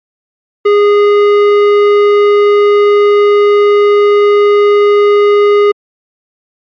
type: tone with tanh clipping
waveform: sine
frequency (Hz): 411.4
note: G#4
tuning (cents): -16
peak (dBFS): -6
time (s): 0.65-5.72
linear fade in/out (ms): 10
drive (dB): 13
effects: MP3 48 kbps